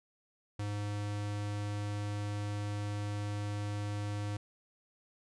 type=tone; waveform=square; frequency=103.2 Hz; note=G#2; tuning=10 cents flat; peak=-35 dBFS; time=0.59-4.37 s; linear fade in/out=5 ms; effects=resampled to 22050 Hz